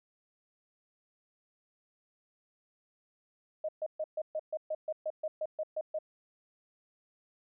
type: tone bursts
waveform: sine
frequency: 622.3 Hz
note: D#5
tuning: in tune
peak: -31 dBFS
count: 14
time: 3.64-5.988 s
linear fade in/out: 5 ms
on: 47 ms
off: 130 ms
effects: none